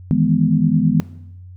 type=chord; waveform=sine; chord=E major seventh; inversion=third; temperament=equal; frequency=155.56 / 164.81 / 207.7 / 246.9 Hz; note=D#3 / E3 / G#3 / B3; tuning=0 / 0 / 0 / 0 cents; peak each=-18 dBFS; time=0.11-1 s; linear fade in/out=0 ms; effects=noise-tail reverb RT60 0.8 s tail -17 dB re dry + added 91 Hz sine -35 dBFS peak until 1.56 s